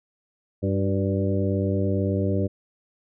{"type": "harmonic tone with a mistuned harmonic", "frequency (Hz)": 98, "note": "G2", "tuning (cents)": 0, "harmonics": [1, 2, 3, 4, 5, 6], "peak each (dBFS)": [-24, -27, -29, -30, -31, -32], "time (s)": [0.62, 2.48], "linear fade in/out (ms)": 20, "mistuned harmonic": 4, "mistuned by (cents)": -41, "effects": []}